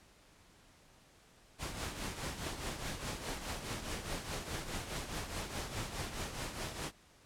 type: noise with tremolo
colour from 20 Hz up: pink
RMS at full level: -38 dBFS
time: 1.58-6.92 s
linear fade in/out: 50 ms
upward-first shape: triangle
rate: 4.8 Hz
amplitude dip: 65%
effects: pink hiss -63 dBFS RMS until 7.25 s + low-pass 10000 Hz 12 dB/octave